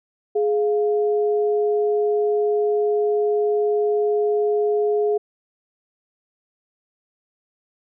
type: tone pair together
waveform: sine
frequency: 418.8 / 698.5 Hz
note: G#4 / F5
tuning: +15 / 0 cents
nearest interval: major sixth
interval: 885 cents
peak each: -17 / -28 dBFS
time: 0.35-5.18 s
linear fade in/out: 10 ms
effects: none